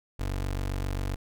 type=tone; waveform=25% pulse; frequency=47.51 Hz; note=F#1; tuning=47 cents sharp; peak=-25 dBFS; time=0.19-1.16 s; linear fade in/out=10 ms; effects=none